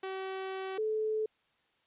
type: tone pair in turn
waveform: sawtooth / sine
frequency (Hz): 381.3 / 433.8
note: G4 / A4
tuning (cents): -48 / -25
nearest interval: major second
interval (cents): 223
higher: second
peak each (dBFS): -32 / -29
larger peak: second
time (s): 0.03-0.78 / 0.78-1.26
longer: first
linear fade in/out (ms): 5
effects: white hiss -72 dBFS RMS until 1.86 s + resampled to 8000 Hz